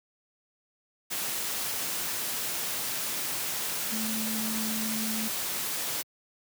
sine tone in noise, 220 Hz, A3, in tune, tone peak -32 dBFS, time 3.91-5.29 s, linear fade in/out 20 ms, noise white, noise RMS -32 dBFS, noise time 1.1-6.03 s, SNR -3 dB, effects high-pass 100 Hz 12 dB/octave

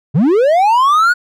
triangle linear sweep, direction up, 120.3 to 1480 Hz, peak -6 dBFS, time 0.14-1.14 s, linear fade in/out 20 ms, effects none

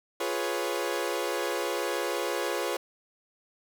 sawtooth chord, C# dominant seventh, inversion first, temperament equal, 349.2 / 415.3 / 493.9 / 554.4 Hz, E#4 / G#4 / B4 / C#5, 0 / 0 / 0 / 0 cents, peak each -30 dBFS, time 0.2-2.77 s, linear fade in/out 5 ms, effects none

